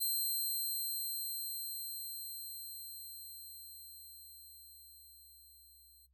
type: tone with level ramp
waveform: 5% pulse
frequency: 4144 Hz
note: C8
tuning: 17 cents flat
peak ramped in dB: -25 to -54 dBFS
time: 0-6.07 s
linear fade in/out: 20 ms
effects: noise-tail reverb RT60 0.1 s tail -17 dB re dry + added 65 Hz sine -69 dBFS peak until 6.13 s